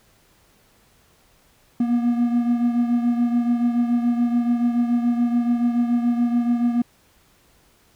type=beating tone pair; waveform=triangle; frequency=238 / 245 Hz; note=A#3 / B3; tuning=+36 / -14 cents; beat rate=7 Hz; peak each=-16 / -23 dBFS; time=1.8-6.82 s; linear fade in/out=5 ms; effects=pink hiss -58 dBFS RMS until 7.95 s